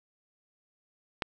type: click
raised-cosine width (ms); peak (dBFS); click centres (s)
0.3; -13; 1.222
effects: none